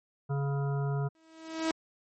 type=harmonic tone; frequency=140 Hz; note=C#3; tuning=18 cents sharp; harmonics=1 / 3 / 5 / 7 / 9 / 10; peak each=-28 / -38 / -42 / -45 / -47 / -48 dBFS; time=0.29-1.09 s; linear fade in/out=20 ms
type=tone with exponential growth; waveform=sawtooth; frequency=322.1 Hz; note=E4; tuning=40 cents flat; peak=-21 dBFS; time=1.15-1.71 s; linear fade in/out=0 ms; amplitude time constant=120 ms
effects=MP3 32 kbps